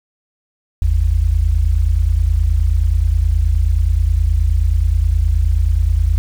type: tone pair together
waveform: sine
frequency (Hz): 50.53 / 80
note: G#1 / D#2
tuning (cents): -47 / +49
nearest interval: minor sixth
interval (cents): 796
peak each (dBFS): -14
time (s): 0.82-6.18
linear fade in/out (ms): 0
effects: 7-bit